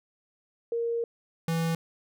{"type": "tone pair in turn", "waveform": ["sine", "square"], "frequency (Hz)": [466.2, 164.83], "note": ["A#4", "E3"], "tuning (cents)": [0, 0], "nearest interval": "octave + tritone", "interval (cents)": 1800, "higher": "first", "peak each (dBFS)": [-26, -26], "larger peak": "neither", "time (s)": [[0.72, 1.04], [1.48, 1.75]], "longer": "first", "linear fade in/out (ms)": 2, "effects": []}